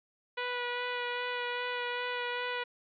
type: tone with vibrato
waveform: 10% pulse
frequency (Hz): 489.7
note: B4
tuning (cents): -15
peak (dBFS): -24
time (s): 0.37-2.64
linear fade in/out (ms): 10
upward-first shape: sine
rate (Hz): 2.5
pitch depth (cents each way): 13
effects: resampled to 11025 Hz